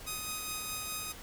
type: tone with tremolo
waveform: 5% pulse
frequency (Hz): 1252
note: D#6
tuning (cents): +10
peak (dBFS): -23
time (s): 0.06-1.13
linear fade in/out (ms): 20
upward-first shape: sine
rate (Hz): 4.8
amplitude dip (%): 25
effects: pink hiss -48 dBFS RMS until 1.22 s + MP3 96 kbps